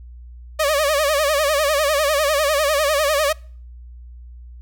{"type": "tone with vibrato", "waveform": "sawtooth", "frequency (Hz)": 591, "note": "D5", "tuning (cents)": 11, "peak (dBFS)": -12, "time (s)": [0.59, 3.33], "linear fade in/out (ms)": 10, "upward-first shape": "sine", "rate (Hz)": 10, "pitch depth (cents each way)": 120, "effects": ["noise-tail reverb RT60 0.5 s tail -26 dB re dry", "added 60 Hz sine -36 dBFS peak until 4.61 s"]}